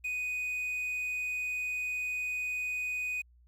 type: tone with quantisation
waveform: triangle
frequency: 2489 Hz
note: D#7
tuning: in tune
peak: -30 dBFS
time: 0.04-3.22 s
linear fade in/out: 10 ms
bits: 10
effects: added 60 Hz sine -58 dBFS peak until 3.47 s